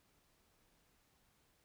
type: silence
effects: pink hiss -74 dBFS RMS until 1.64 s